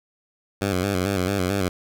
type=tone with vibrato; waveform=10% pulse; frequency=95.2 Hz; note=F#2; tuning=50 cents sharp; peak=-13 dBFS; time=0.61-1.69 s; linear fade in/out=10 ms; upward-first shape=square; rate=4.5 Hz; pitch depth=79 cents each way; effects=none